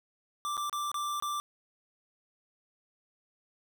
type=tone with dropouts; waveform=square; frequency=1177 Hz; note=D6; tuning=3 cents sharp; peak=-32 dBFS; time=0.45-1.4 s; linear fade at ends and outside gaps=0 ms; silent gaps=0.569-0.577 / 0.696-0.728 / 0.916-0.943 / 1.2-1.224 s; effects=none